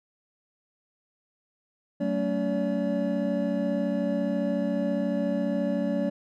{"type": "tone cluster", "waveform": "triangle", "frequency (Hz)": [189.8, 224.1, 282.4, 572], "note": ["F#3", "A3", "C#4", "D5"], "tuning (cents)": [44, 32, 32, -46], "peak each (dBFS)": -28, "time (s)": [2, 6.1], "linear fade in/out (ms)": 10, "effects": []}